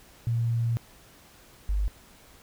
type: tone pair in turn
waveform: sine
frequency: 116.54 / 50.23 Hz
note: A#2 / G1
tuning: 0 / +43 cents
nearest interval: octave + minor third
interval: 1457 cents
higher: first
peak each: -23 dBFS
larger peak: neither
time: 0.27-0.77 / 1.69-1.88 s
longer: first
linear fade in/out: 0 ms
effects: pink hiss -54 dBFS RMS until 2.42 s